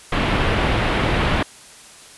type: low-pass noise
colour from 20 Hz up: pink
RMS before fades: -19 dBFS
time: 0.12-1.43 s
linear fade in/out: 5 ms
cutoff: 3300 Hz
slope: 24 dB/octave
effects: white hiss -43 dBFS RMS until 2.17 s + resampled to 24000 Hz